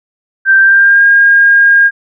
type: tone with pitch glide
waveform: sine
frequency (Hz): 1568 to 1619.5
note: G6 to G#6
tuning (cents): 0 to -44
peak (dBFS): -3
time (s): 0.45-1.91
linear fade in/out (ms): 50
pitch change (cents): +56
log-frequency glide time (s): 0.58-1.04
effects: none